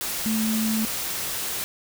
sine tone in noise, 220 Hz, A3, in tune, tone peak -22 dBFS, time 0.26-0.85 s, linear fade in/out 0 ms, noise white, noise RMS -29 dBFS, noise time 0.01-1.64 s, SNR +4 dB, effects none

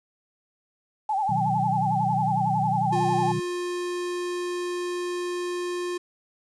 sine tone with vibrato, 816 Hz, G#5, 31 cents flat, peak -22 dBFS, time 1.09-3.32 s, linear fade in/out 5 ms, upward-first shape sine, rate 11 Hz, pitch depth 120 cents each way
sine chord, B major, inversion none, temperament equal, 123.47 / 155.56 / 185 Hz, B2 / D#3 / F#3, 0 / 0 / 0 cents, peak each -30 dBFS, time 1.29-3.4 s, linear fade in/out 5 ms
square tone, 354.6 Hz, F4, 26 cents sharp, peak -28 dBFS, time 2.92-5.98 s, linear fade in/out 10 ms
effects resampled to 22050 Hz + 9-bit

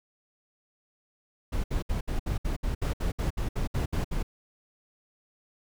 brown noise bursts, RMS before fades -28 dBFS, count 15, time 1.52-4.23 s, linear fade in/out 10 ms, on 120 ms, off 65 ms, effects none

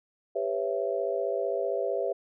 sine chord, C# half-diminished seventh, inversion second, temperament just, 399.1 / 498.9 / 554.4 / 665.2 Hz, G4 / B4 / C#5 / E5, +31 / +17 / 0 / +16 cents, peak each -32 dBFS, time 0.35-2.13 s, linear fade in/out 10 ms, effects none

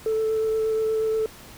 sine tone with vibrato, 440 Hz, A4, in tune, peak -19 dBFS, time 0.06-1.26 s, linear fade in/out 2 ms, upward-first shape sine, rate 8.4 Hz, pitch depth 10 cents each way, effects tanh soft clip ceiling -18 dBFS + pink hiss -45 dBFS RMS until 1.57 s

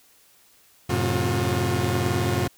sawtooth tone cluster, 91.6 / 110.4 / 132.5 / 357.5 Hz, F#2 / A2 / C3 / F4, -17 / +6 / +22 / +41 cents, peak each -23 dBFS, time 0.89-2.48 s, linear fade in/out 10 ms, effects white hiss -57 dBFS RMS until 2.57 s

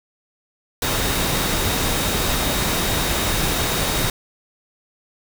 sine tone in noise, 3745 Hz, A#7, 7 cents sharp, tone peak -31 dBFS, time 0.82-4.1 s, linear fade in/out 2 ms, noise pink, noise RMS -21 dBFS, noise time 0.82-4.1 s, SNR -13 dB, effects none

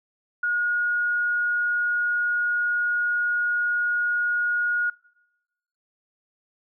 sine tone, 1441 Hz, F#6, 46 cents flat, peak -21 dBFS, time 0.43-4.9 s, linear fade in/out 5 ms, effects noise-tail reverb RT60 1.0 s tail -24 dB re dry

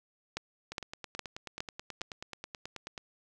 two click trains, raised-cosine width 0.2 ms, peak -17 / -23 dBFS, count 5 / 22, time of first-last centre 0.37-2.016 / 0.72-2.978 s, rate 2.43 / 9.3 Hz, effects none

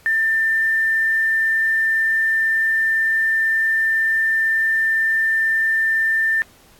sine tone with quantisation, 1789 Hz, A6, 28 cents sharp, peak -15 dBFS, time 0.06-6.42 s, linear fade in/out 0 ms, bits 7, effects pink hiss -51 dBFS RMS until 6.79 s + AAC 64 kbps

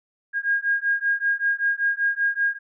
sine beating tone pair, 1624 / 1629.2 Hz, G#6 / G#6, -39 / -34 cents, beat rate 5.2 Hz, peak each -23 dBFS, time 0.33-2.59 s, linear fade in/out 50 ms, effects none

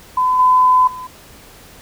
sine tone with level steps, 1012 Hz, B5, 42 cents sharp, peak -12 / -8 / -27 dBFS, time 0.17-1.07 s, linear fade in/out 5 ms, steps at 0.39 / 0.87 s, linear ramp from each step 5 ms, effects pink hiss -42 dBFS RMS until 1.81 s

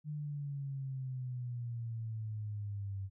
sine exponential sweep, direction down, 151.8 to 96 Hz, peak -37 dBFS, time 0.04-3.1 s, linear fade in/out 50 ms, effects none

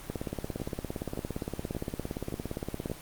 two click trains, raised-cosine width 2 ms, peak -21 / -19 dBFS, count 5 / 50, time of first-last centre 0.6-2.899 / 0.1-2.916 s, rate 1.74 / 17.4 Hz, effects pink hiss -46 dBFS RMS until 3.01 s + Opus 24 kbps

